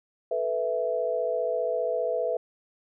sine chord, A suspended second, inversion none, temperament just, 440 / 495 / 660 Hz, A4 / B4 / E5, 0 / +4 / +2 cents, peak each -32 / -28 / -28 dBFS, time 0.31-2.37 s, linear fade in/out 5 ms, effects none

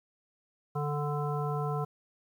harmonic tone, 146.83 Hz, D3, in tune, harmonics 1 / 3 / 5 / 7 / 9, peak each -31 / -36 / -38 / -39 / -41 dBFS, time 0.75-1.85 s, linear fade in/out 10 ms, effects 10-bit

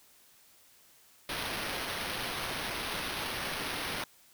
blue noise with sample-and-hold, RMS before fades -36 dBFS, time 1.29-4.04 s, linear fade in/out 2 ms, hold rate 7350 Hz, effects white hiss -61 dBFS RMS until 4.33 s

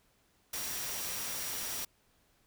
sine tone in noise, 5700 Hz, F8, 34 cents sharp, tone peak -45 dBFS, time 0.53-1.85 s, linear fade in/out 5 ms, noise white, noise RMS -38 dBFS, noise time 0.53-1.85 s, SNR -10 dB, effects pink hiss -70 dBFS RMS until 2.46 s

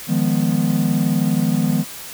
triangle chord, F half-diminished seventh, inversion third, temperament equal, 155.56 / 174.61 / 207.7 / 246.9 Hz, Eb3 / F3 / Ab3 / Cb4, 0 / 0 / 0 / 0 cents, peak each -19 dBFS, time 0.07-1.85 s, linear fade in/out 50 ms, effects white hiss -34 dBFS RMS until 2.13 s

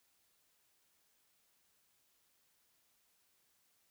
silence, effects white hiss -75 dBFS RMS until 3.9 s

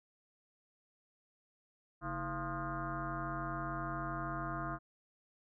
sine tone with frequency modulation, 687 Hz, F5, 29 cents flat, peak -36 dBFS, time 2.01-4.79 s, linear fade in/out 50 ms, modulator 183 Hz, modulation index 4, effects none

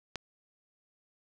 click, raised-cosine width 0.2 ms, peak -18 dBFS, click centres 0.157 s, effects none

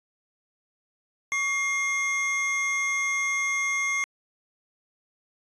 square tone pair together, 1128 / 2129 Hz, C#6 / C7, +30 / +30 cents, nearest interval major seventh, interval 1100 cents, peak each -34 / -25 dBFS, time 1.32-4.04 s, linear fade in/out 0 ms, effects resampled to 22050 Hz

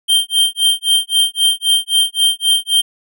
square tone with tremolo, 3157 Hz, G7, 12 cents sharp, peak -9 dBFS, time 0.08-2.82 s, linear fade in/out 20 ms, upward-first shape sine, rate 3.8 Hz, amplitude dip 100%, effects none

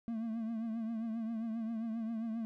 triangle tone with vibrato, 225.7 Hz, A3, 44 cents sharp, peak -33 dBFS, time 0.08-2.45 s, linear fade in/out 0 ms, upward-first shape triangle, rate 7.5 Hz, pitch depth 71 cents each way, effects none

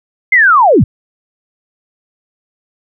sine linear sweep, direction down, 2130 to 67.9 Hz, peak -4 dBFS, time 0.32-0.84 s, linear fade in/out 5 ms, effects none

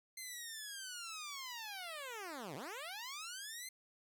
10% pulse linear two-way sweep, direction down then up, 2093 to 123.47 to 2093 Hz, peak -36 dBFS, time 0.17-3.69 s, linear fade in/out 5 ms, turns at 2.55 s, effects none

